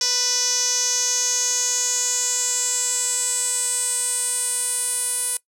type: tone with band-pass filter sweep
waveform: sawtooth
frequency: 493.9 Hz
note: B4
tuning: in tune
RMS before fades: -22 dBFS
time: 0.01-5.37 s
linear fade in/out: 2 ms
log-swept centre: 5600 to 9800 Hz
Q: 6.9
effects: noise-tail reverb RT60 0.1 s tail -20 dB re dry